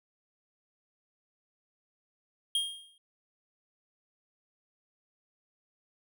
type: tone with exponential decay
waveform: square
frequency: 3231 Hz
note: G#7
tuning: 48 cents flat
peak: -25 dBFS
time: 2.55-2.98 s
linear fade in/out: 2 ms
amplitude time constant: 92 ms
effects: none